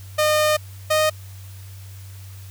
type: tone pair in turn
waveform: sawtooth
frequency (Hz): 610 / 618.9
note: D#5 / D#5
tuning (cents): -34 / -9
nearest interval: unison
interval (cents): 25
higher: second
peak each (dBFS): -12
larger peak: neither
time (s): 0.18-0.57 / 0.9-1.1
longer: first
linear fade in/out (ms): 10
effects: added 96 Hz sine -36 dBFS peak until 2.5 s + white hiss -48 dBFS RMS until 2.5 s